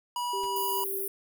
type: tone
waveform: square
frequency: 972 Hz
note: B5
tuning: 28 cents flat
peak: -30 dBFS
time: 0.16-0.84 s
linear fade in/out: 2 ms
type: tone with tremolo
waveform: sine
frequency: 392 Hz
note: G4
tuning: in tune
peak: -33 dBFS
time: 0.33-1.08 s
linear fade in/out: 5 ms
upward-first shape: triangle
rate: 5.1 Hz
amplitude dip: 30%
type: noise with exponential decay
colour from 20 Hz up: pink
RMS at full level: -43 dBFS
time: 0.43-0.52 s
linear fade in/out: 5 ms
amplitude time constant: 18 ms
type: high-pass noise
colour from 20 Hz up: white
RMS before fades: -34 dBFS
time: 0.56-1.08 s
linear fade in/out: 2 ms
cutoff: 10000 Hz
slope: 96 dB/octave
effects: none